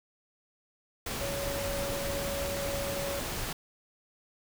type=tone in noise; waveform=sine; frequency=560 Hz; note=C#5; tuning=18 cents sharp; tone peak=-34 dBFS; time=1.21-3.2 s; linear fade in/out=5 ms; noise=pink; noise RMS=-35 dBFS; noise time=1.06-3.53 s; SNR=-2 dB; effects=none